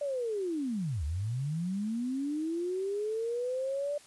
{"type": "linear two-way sweep", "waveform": "sine", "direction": "down then up", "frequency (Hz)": [589, 69, 589], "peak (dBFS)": -30, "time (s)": [0.01, 3.98], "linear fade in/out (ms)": 5, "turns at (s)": 1.04, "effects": ["white hiss -56 dBFS RMS until 4.06 s", "resampled to 24000 Hz"]}